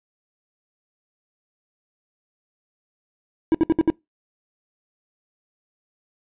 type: tone bursts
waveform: triangle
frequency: 322.9 Hz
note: E4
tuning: 36 cents flat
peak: -11 dBFS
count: 5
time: 3.52-3.901 s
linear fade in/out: 0 ms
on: 25 ms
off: 64 ms
effects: noise-tail reverb RT60 0.2 s tail -24 dB re dry + resampled to 8000 Hz